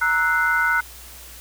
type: tone cluster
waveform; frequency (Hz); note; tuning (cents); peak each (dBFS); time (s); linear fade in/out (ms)
sine; 931 / 1313 / 1478 / 2084; A#5 / E6 / F#6 / C7; -2 / -7 / -2 / -7; -26 / -25 / -18 / -27; 0.01-0.81; 10
effects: added 60 Hz sine -44 dBFS peak until 1.4 s + white hiss -42 dBFS RMS until 1.4 s